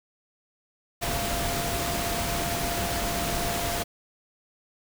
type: tone in noise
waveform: sine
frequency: 690 Hz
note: F5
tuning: 21 cents flat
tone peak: -32 dBFS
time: 1.01-3.84 s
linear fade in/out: 20 ms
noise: pink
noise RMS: -29 dBFS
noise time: 1.01-3.84 s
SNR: -6 dB
effects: none